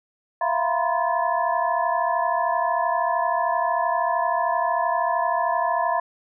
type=tone cluster; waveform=sine; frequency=669 / 702 / 959 / 1029 / 1728 Hz; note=E5 / F5 / A#5 / C6 / A6; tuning=+25 / +9 / +49 / -29 / -32 cents; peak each=-26 / -26 / -25 / -25 / -32 dBFS; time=0.41-6 s; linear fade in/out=5 ms; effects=none